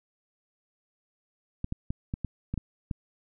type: clicks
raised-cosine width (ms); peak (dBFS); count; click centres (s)
5; -18; 8; 1.644 / 1.724 / 1.905 / 2.139 / 2.247 / 2.54 / 2.577 / 2.912
effects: none